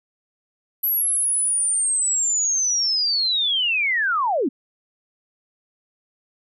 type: linear sweep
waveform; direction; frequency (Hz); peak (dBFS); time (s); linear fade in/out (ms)
sine; down; 11840 to 223.9; -18; 0.83-4.49; 10
effects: none